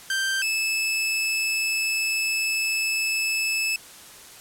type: tone pair in turn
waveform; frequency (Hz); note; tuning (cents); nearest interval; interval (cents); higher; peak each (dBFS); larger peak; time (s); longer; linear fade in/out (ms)
sawtooth; 1568 / 2613; G6 / E7; 0 / -16; major sixth; 884; second; -19; neither; 0.1-0.42 / 0.42-3.76; second; 2
effects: white hiss -45 dBFS RMS until 4.4 s + low-pass 12000 Hz 12 dB/octave